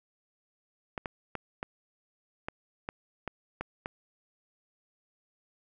clicks, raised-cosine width 0.5 ms, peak -19 dBFS, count 9, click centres 0.978 / 1.058 / 1.353 / 1.629 / 2.485 / 2.889 / 3.277 / 3.61 / 3.859 s, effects none

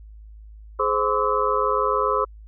sine tone cluster, 421.3 / 522 / 1029 / 1136 / 1291 Hz, G#4 / C5 / C6 / C#6 / E6, +25 / -4 / -29 / +42 / -37 cents, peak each -25 dBFS, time 0.79-2.25 s, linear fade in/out 10 ms, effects added 53 Hz sine -40 dBFS peak until 2.47 s

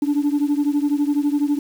sine beating tone pair, 286.2 / 298.2 Hz, D4 / D4, -45 / +27 cents, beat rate 12 Hz, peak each -17 / -19 dBFS, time 0.02-1.59 s, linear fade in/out 5 ms, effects tanh soft clip ceiling -13 dBFS + 7-bit

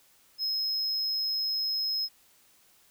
triangle tone, 5140 Hz, E8, 45 cents flat, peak -26 dBFS, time 0.38-2.09 s, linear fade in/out 50 ms, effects white hiss -62 dBFS RMS until 2.9 s

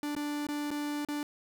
45% pulse tone with dropouts, 293.7 Hz, D4, in tune, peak -32 dBFS, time 0.03-1.23 s, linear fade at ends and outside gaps 1 ms, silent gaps 0.151-0.164 / 0.468-0.487 / 0.706-0.713 / 1.049-1.086 s, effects none

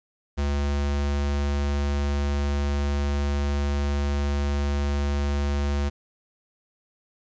square tone, 71.4 Hz, D2, 48 cents flat, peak -23 dBFS, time 0.37-5.9 s, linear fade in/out 20 ms, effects resampled to 16000 Hz + 10-bit

